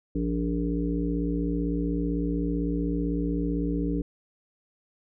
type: harmonic tone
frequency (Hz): 57.9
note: A#1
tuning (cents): -11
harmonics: 1 / 3 / 5 / 7 / 8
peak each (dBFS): -30 / -30 / -28 / -37 / -37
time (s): 0.15-4.02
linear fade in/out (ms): 5
effects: none